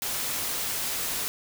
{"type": "noise", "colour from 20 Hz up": "white", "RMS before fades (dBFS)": -30, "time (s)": [0.02, 1.28], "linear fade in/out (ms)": 0, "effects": []}